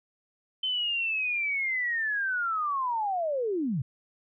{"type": "linear sweep", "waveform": "sine", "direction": "down", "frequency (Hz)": [3081, 114.9], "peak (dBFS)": -26, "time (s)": [0.63, 3.82], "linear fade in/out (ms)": 5, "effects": []}